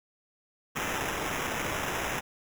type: noise with sample-and-hold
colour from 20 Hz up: violet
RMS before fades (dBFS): -32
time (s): 0.75-2.21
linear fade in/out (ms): 20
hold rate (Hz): 4410
effects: none